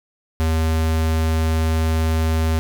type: tone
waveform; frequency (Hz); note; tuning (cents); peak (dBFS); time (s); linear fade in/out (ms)
square; 80.2; E2; -47; -17; 0.4-2.59; 0
effects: none